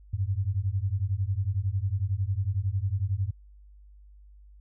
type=beating tone pair; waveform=sine; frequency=92 / 103 Hz; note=F#2 / G#2; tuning=-9 / -14 cents; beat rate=11 Hz; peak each=-28 / -28 dBFS; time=0.13-3.31 s; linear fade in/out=10 ms; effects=added 50 Hz sine -49 dBFS peak until 4.6 s